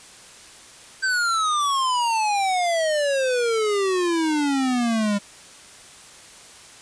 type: exponential sweep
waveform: square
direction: down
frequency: 1568 to 199.7 Hz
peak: -20 dBFS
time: 1.02-5.19 s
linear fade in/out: 20 ms
effects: white hiss -45 dBFS RMS until 6.81 s + resampled to 22050 Hz